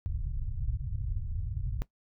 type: low-pass noise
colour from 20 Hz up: pink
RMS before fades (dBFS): -33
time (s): 0.06-1.82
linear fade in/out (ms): 0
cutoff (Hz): 130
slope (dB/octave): 48
effects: noise-tail reverb RT60 0.1 s tail -18 dB re dry